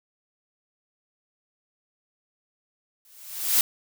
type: noise with exponential growth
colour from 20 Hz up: blue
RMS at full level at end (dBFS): -17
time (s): 3.05-3.61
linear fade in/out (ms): 1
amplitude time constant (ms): 120
effects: none